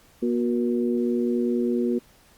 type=tone cluster; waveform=sine; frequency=240.3 / 364.9 / 475.3 Hz; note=B3 / F#4 / A#4; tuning=-47 / -24 / +34 cents; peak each=-23 / -25 / -31 dBFS; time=0.22-1.99 s; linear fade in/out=10 ms; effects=pink hiss -56 dBFS RMS until 2.37 s + Opus 48 kbps